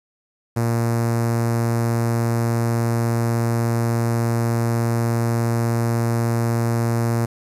sawtooth tone with notch filter, 116.54 Hz, A#2, in tune, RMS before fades -20 dBFS, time 0.56-7.26 s, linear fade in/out 10 ms, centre 3200 Hz, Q 0.64, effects resampled to 32000 Hz + 8-bit

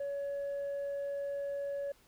sine tone, 563 Hz, C#5, 27 cents sharp, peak -32 dBFS, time 0-1.92 s, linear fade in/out 5 ms, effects tanh soft clip ceiling -33 dBFS + pink hiss -65 dBFS RMS until 2.07 s

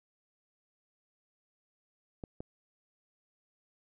clicks, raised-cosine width 2 ms, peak -27 dBFS, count 2, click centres 2.238 / 2.405 s, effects none

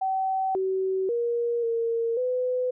sine tone with pitch steps, 764 / 379.5 / 472.5 / 461 / 503 Hz, G5 / F#4 / A#4 / A#4 / B4, -45 / +44 / +23 / -19 / +32 cents, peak -23 dBFS, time 0.01-2.71 s, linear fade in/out 10 ms, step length 540 ms, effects none

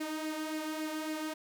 sawtooth tone with flanger, 311.1 Hz, D#4, in tune, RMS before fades -37 dBFS, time 0-1.34 s, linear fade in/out 10 ms, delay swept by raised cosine 0.4 to 2.6 ms, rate 3.6 Hz, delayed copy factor +0.5, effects none

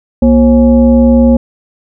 sine tone with frequency modulation, 237.1 Hz, A#3, 30 cents sharp, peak -3 dBFS, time 0.22-1.37 s, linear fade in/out 5 ms, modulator 300 Hz, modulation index 0.81, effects none

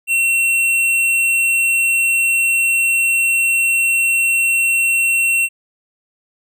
sine tone with tanh clipping, 2720 Hz, F7, 46 cents flat, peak -14 dBFS, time 0.07-5.49 s, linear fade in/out 50 ms, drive 17 dB, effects none

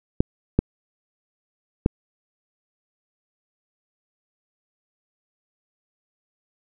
clicks, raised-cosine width 3 ms, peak -3 dBFS, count 3, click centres 0.205 / 0.59 / 1.861 s, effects none

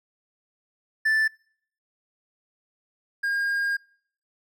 triangle tone pair in turn, 1760 / 1618.7 Hz, A6 / G#6, 0 / -45 cents, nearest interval minor second, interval 145 cents, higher first, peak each -17 / -21 dBFS, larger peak first, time 1.05-1.28 / 3.23-3.77 s, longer second, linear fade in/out 10 ms, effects noise-tail reverb RT60 0.6 s tail -26 dB re dry

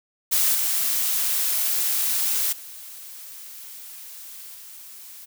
blue noise with level steps, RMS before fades -20 / -23 / -40 / -42 dBFS, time 0.31-5.26 s, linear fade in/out 20 ms, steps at 0.54 / 2.52 / 4.54 s, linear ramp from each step 10 ms, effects none

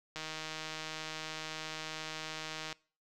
click train, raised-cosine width 0.2 ms, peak -23 dBFS, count 404, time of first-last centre 0.16-2.727 s, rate 157 Hz, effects noise-tail reverb RT60 0.4 s tail -23 dB re dry

